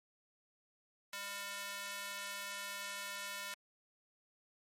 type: tone with high-pass filter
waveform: square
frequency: 200.6 Hz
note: G3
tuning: 40 cents sharp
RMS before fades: -44 dBFS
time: 1.13-3.54 s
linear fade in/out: 2 ms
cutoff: 1500 Hz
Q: 0.85
effects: MP3 64 kbps